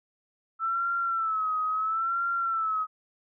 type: tone with vibrato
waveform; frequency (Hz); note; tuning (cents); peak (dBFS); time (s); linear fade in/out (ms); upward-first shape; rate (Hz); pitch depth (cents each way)
sine; 1318.5; E6; 0; -25; 0.59-2.87; 50; sine; 0.74; 79
effects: none